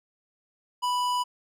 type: tone with tanh clipping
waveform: sine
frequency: 987.8 Hz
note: B5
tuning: in tune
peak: -26 dBFS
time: 0.82-1.24 s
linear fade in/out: 20 ms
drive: 18 dB
effects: none